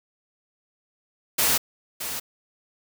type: noise with echo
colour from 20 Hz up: white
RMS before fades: -21 dBFS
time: 1.38-1.58 s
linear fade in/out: 10 ms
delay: 620 ms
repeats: 1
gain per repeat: -10 dB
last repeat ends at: 2.2 s
effects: none